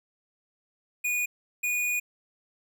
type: tone bursts at uneven times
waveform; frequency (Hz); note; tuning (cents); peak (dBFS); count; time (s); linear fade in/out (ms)
square; 2457; D#7; -22; -26; 2; 1.04-1.26 / 1.63-2; 10
effects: none